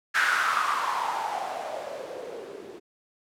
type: noise with low-pass filter sweep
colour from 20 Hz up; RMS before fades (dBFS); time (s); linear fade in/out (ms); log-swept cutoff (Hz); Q
violet; -29; 0.14-2.8; 20; 1600 to 350; 6.2
effects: none